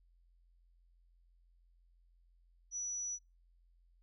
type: tone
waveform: sine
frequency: 5900 Hz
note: F#8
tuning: 6 cents flat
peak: -37 dBFS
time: 2.71-3.19 s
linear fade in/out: 50 ms
effects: noise-tail reverb RT60 0.2 s tail -21 dB re dry + added 43 Hz sine -65 dBFS peak until 4.02 s